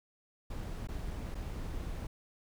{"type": "noise with dropouts", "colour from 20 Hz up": "brown", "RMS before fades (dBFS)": -39, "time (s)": [0.5, 2.07], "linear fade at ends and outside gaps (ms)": 5, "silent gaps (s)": [[0.873, 0.886], [1.346, 1.351]], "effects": []}